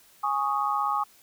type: chord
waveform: sine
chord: Ab suspended fourth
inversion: none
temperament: equal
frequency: 830.6 / 1108.7 / 1244.5 Hz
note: Ab5 / Db6 / Eb6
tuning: 0 / 0 / 0 cents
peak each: -28 dBFS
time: 0.23-1.04 s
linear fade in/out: 10 ms
effects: white hiss -57 dBFS RMS until 1.22 s